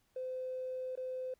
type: tone with dropouts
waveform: triangle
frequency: 513 Hz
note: C5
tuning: 34 cents flat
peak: -33 dBFS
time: 0.16-1.34 s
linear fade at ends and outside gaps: 5 ms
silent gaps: 0.955-0.974 s
effects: tanh soft clip ceiling -35 dBFS + pink hiss -75 dBFS RMS until 1.39 s